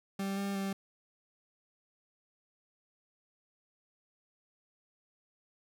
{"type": "tone with pitch steps", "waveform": "40% pulse", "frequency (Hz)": [195.7, 198.4, 195.3], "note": ["G3", "G3", "G3"], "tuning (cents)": [-3, 21, -6], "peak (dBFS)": -32, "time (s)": [0.19, 0.73], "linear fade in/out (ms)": 5, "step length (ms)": 180, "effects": []}